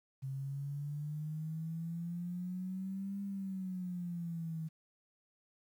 sine exponential two-way sweep, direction up then down, 133.1 to 200 to 158.3 Hz, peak -37 dBFS, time 0.22-4.69 s, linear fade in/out 20 ms, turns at 3.22 s, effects 11-bit

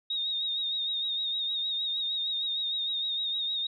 sine tone with vibrato, 3729 Hz, A#7, in tune, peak -28 dBFS, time 0.1-3.67 s, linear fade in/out 5 ms, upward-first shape sine, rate 6.5 Hz, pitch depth 46 cents each way, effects none

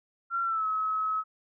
sine tone with pitch glide, 1369 to 1284.7 Hz, F6 to E6, -35 to -45 cents, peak -26 dBFS, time 0.3-1.24 s, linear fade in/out 50 ms, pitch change -110 cents, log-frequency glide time 0.43-0.66 s, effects none

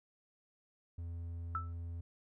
triangle tone, 84.8 Hz, E2, 50 cents sharp, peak -38 dBFS, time 0.98-2.01 s, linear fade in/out 5 ms
sine tone with exponential decay, 1321 Hz, E6, 3 cents sharp, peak -31 dBFS, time 1.55-1.73 s, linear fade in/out 1 ms, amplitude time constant 37 ms
effects none

